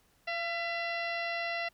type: harmonic tone with a mistuned harmonic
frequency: 682 Hz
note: F5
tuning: 41 cents flat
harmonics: 1 / 2 / 3 / 4 / 5 / 6 / 7 / 8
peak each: -36 / -43 / -36 / -39 / -50 / -46 / -50 / -53 dBFS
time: 0.27-1.69 s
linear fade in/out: 10 ms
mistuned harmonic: 3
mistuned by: -42 cents
effects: pink hiss -68 dBFS RMS until 1.73 s